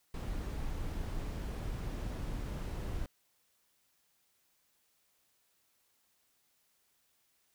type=noise; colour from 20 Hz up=brown; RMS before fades=-38 dBFS; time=0.14-3.06 s; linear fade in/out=2 ms; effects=white hiss -74 dBFS RMS until 7.54 s